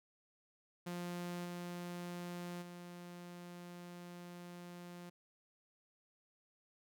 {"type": "tone with level steps", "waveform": "sawtooth", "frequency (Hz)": 175.6, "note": "F3", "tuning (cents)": 10, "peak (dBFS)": [-37, -39, -45], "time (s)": [0.86, 5.1], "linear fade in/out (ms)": 10, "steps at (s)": [1.44, 2.61], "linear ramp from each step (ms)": 20, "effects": []}